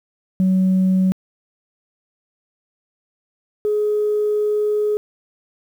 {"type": "tone pair in turn", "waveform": "sine", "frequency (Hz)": [187.3, 420.5], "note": ["F#3", "G#4"], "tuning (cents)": [21, 22], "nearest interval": "octave + major second", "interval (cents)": 1401, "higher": "second", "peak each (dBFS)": [-11, -15], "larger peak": "first", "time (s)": [[0.4, 1.12], [3.65, 4.97]], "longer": "second", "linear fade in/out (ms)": 0, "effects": ["tanh soft clip ceiling -11 dBFS", "8-bit"]}